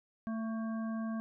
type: harmonic tone with a mistuned harmonic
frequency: 223 Hz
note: A3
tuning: 23 cents sharp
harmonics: 1 / 3 / 5 / 7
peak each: -34 / -46 / -48 / -52 dBFS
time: 0.27-1.2 s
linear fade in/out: 0 ms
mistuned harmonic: 7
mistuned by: +35 cents
effects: none